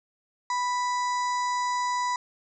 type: harmonic tone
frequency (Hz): 987.8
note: B5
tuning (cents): 0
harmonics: 1 / 2 / 4 / 5 / 6 / 7 / 8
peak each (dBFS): -25 / -35 / -42 / -43 / -45 / -42 / -52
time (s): 0.5-2.16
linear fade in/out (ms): 2
effects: none